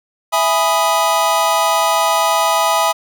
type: chord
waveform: square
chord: E major seventh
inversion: none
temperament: equal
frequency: 659.3 / 830.6 / 987.8 / 1244.5 Hz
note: E5 / G#5 / B5 / D#6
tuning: 0 / 0 / 0 / 0 cents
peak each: -19 dBFS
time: 0.32-2.93 s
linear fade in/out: 20 ms
effects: none